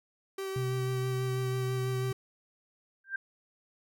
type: tone with vibrato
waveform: 45% pulse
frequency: 386 Hz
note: G4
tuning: 27 cents flat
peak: -34 dBFS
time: 0.38-2.13 s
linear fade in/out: 5 ms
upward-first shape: sine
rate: 6.1 Hz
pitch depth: 12 cents each way
type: tone with pitch glide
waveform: sine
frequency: 127.4 to 126.16 Hz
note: C3 to B2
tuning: -46 to +37 cents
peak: -30 dBFS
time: 0.56-2.12 s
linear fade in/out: 2 ms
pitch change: -17 cents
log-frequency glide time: 1.26-1.53 s
type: tone with exponential growth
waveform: sine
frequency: 1580 Hz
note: G6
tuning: 13 cents sharp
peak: -27 dBFS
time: 3.04-3.16 s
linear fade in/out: 5 ms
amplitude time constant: 26 ms
effects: none